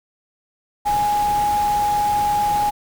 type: tone in noise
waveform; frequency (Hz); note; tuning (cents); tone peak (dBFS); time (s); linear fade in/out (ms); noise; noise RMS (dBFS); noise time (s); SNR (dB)
sine; 829; G#5; -3; -16; 0.85-2.71; 20; pink; -31; 0.85-2.71; +12
effects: none